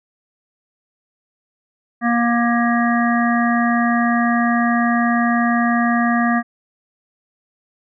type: harmonic tone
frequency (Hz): 236.4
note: A#3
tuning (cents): +24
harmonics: 1 / 3 / 5 / 7 / 8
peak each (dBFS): -16 / -21 / -23 / -24 / -25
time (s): 2.01-6.43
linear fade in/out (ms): 50
effects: none